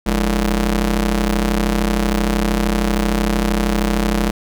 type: ring-modulated tone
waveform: sawtooth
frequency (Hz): 128.4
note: C3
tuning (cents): -32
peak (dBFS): -8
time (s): 0.06-4.31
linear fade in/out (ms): 10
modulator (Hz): 80.7
effects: none